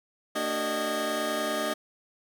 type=tone cluster; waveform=25% pulse; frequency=225.3 / 293.5 / 380.1 / 617 / 1633 Hz; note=A3 / D4 / F#4 / D#5 / G#6; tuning=+41 / -1 / +47 / -15 / -30 cents; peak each=-33 / -31 / -33 / -26 / -34 dBFS; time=0.35-1.74 s; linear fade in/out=10 ms; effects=none